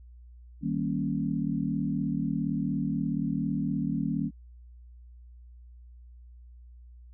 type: chord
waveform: sine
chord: Eb dominant seventh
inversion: none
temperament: equal with one note detuned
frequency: 157.74 / 196 / 233.1 / 277.2 Hz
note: Eb3 / G3 / Bb3 / Db4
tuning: +24 / 0 / 0 / 0 cents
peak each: -32 dBFS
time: 0.61-4.31 s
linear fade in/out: 50 ms
effects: added 60 Hz sine -47 dBFS peak until 7.13 s